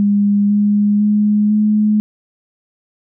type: tone with pitch steps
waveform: sine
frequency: 203.4 / 206.2 / 209.1 / 212 Hz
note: G#3 / G#3 / G#3 / G#3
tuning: -36 / -12 / +12 / +36 cents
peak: -10 dBFS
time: 0-2 s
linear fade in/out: 0 ms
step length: 500 ms
effects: none